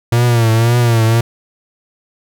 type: tone with vibrato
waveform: 45% pulse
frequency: 116.54 Hz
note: A#2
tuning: in tune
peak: -9 dBFS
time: 0.12-1.21 s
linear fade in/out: 5 ms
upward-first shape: triangle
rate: 1.9 Hz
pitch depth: 84 cents each way
effects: none